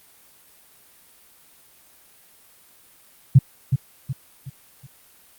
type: tone with echo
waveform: sine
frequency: 133 Hz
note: C3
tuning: 29 cents sharp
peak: -6 dBFS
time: 3.35-3.39 s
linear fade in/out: 10 ms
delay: 370 ms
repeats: 4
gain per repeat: -8 dB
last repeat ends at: 4.87 s
effects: white hiss -53 dBFS RMS until 5.38 s + Opus 32 kbps